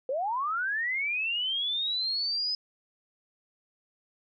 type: linear sweep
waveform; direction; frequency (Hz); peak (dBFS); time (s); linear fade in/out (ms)
sine; up; 493.9 to 5070; -27; 0.09-2.55; 2
effects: none